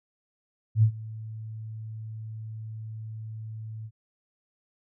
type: tone with ADSR envelope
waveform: sine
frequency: 110 Hz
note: A2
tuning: in tune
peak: -14 dBFS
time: 0.75-3.91 s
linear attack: 77 ms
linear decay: 83 ms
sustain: -21 dB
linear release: 56 ms
effects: none